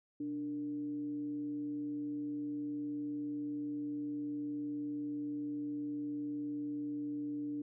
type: tone with frequency modulation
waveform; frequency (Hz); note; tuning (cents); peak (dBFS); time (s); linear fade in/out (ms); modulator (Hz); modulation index
sine; 293.7; D4; 0; -36; 0.2-7.62; 5; 166; 0.23
effects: none